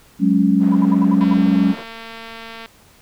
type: chord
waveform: sine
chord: F# suspended second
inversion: none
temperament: just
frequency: 185 / 208.1 / 277.5 Hz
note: F#3 / G#3 / C#4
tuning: 0 / +4 / +2 cents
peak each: -16 dBFS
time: 0.19-1.75 s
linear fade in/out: 50 ms
type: band-pass noise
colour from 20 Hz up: white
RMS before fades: -35 dBFS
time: 0.59-1.85 s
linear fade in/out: 50 ms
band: 200 to 750 Hz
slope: 12 dB/octave
type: tone bursts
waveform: sine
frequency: 987.8 Hz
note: B5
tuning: in tune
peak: -23 dBFS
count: 7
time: 0.72-1.341 s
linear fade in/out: 5 ms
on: 33 ms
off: 65 ms
type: click train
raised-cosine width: 0.3 ms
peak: -19 dBFS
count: 330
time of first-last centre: 1.21-2.659 s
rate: 227 Hz
effects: pink hiss -50 dBFS RMS until 3.01 s